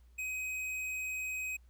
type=tone with hard clipping; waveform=sine; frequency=2522 Hz; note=D#7; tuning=23 cents sharp; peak=-37 dBFS; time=0.18-1.57 s; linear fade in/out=10 ms; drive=10 dB; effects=added 60 Hz sine -57 dBFS peak until 1.69 s + pink hiss -75 dBFS RMS until 1.69 s